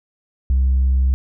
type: tone with tanh clipping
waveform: triangle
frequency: 65.41 Hz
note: C2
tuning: in tune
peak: -13 dBFS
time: 0.5-1.14 s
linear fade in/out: 0 ms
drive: 6 dB
effects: none